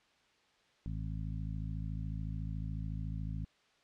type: harmonic tone with a mistuned harmonic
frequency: 53.9 Hz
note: A1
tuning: 35 cents flat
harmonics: 1 / 2 / 3 / 4 / 5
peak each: -39 / -41 / -42 / -50 / -52 dBFS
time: 0.86-3.45 s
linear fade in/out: 0 ms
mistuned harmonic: 5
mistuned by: -19 cents
effects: white hiss -69 dBFS RMS until 3.83 s + low-pass 4000 Hz 12 dB/octave